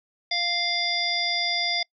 harmonic tone with a mistuned harmonic, 697 Hz, F5, 4 cents flat, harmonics 1 / 3 / 5 / 7 / 8, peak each -32 / -28 / -28 / -27 / -38 dBFS, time 0.31-1.83 s, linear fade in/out 5 ms, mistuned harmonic 5, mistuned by +23 cents, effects noise-tail reverb RT60 0.1 s tail -26 dB re dry

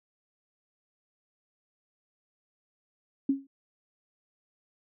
sine tone with exponential decay, 273.7 Hz, C#4, 22 cents flat, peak -19 dBFS, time 3.29-3.47 s, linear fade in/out 5 ms, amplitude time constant 38 ms, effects none

